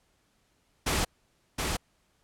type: noise with echo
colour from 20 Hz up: pink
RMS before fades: -27 dBFS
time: 0.86-1.05 s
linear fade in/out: 10 ms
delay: 720 ms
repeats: 1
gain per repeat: -3 dB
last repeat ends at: 1.77 s
effects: pink hiss -70 dBFS RMS until 2.23 s + low-pass 11000 Hz 12 dB/octave